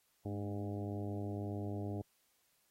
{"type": "harmonic tone with a mistuned harmonic", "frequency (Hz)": 101.7, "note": "G#2", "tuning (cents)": -36, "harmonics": [1, 2, 3, 4, 5, 6, 7, 8], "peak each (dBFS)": [-40, -45, -44, -47, -53, -51, -52, -58], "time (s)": [0.25, 2.02], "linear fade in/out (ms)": 5, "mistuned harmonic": 2, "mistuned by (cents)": 52, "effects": ["white hiss -75 dBFS RMS until 2.7 s", "AAC 48 kbps"]}